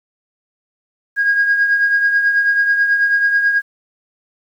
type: tone with tremolo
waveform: sine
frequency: 1635 Hz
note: G#6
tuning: 28 cents flat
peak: -8 dBFS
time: 1.16-3.62 s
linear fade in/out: 50 ms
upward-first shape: triangle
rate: 9.2 Hz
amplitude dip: 60%
effects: tanh soft clip ceiling -6 dBFS + 8-bit